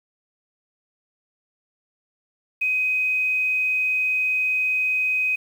sine tone with quantisation, 2515 Hz, D#7, 18 cents sharp, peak -19 dBFS, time 2.61-5.36 s, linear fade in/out 10 ms, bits 8, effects none

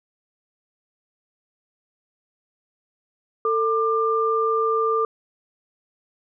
sine tone pair together, 446.9 / 1193 Hz, A4 / D6, +27 / +27 cents, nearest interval octave + perfect fourth, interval 1700 cents, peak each -21 dBFS, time 3.45-5.05 s, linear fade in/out 2 ms, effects none

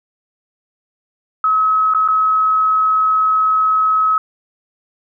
sine tone with dropouts, 1282 Hz, E6, 49 cents flat, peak -11 dBFS, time 1.44-4.18 s, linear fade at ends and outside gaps 2 ms, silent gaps 1.938-1.947 / 2.078-2.085 s, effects none

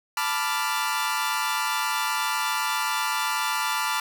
sawtooth chord, B half-diminished seventh, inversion third, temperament equal with one note detuned, 880 / 987.8 / 1174.7 / 1391.3 Hz, A5 / B5 / D6 / F6, 0 / 0 / 0 / -7 cents, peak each -26 dBFS, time 0.17-4 s, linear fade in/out 2 ms, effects none

